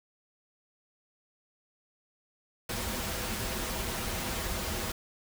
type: noise with comb filter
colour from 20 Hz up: pink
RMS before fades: -34 dBFS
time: 2.69-4.92 s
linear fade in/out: 5 ms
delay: 6.9 ms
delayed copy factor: -0.55
effects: none